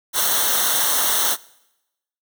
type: noise with comb filter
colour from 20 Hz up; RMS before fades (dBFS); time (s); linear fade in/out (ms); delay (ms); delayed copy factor
white; -19; 0.13-1.37; 50; 0.41; -0.85
effects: noise-tail reverb RT60 0.9 s tail -22 dB re dry